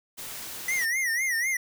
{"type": "noise", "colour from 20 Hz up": "white", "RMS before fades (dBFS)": -38, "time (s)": [0.17, 0.86], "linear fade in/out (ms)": 20}
{"type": "tone with vibrato", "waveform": "square", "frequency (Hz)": 1967, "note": "B6", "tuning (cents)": -7, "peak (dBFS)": -25, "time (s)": [0.68, 1.57], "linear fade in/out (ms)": 5, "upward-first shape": "sine", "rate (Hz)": 4, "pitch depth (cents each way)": 150}
{"effects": []}